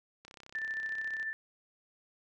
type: click train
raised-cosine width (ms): 0.2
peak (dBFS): -33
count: 33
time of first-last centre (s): 0.25-1.229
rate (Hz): 32.7
type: tone with tremolo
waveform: sine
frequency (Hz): 1770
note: A6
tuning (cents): +10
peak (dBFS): -32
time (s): 0.55-1.33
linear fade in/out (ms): 0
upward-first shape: sine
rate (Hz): 14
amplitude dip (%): 40
effects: none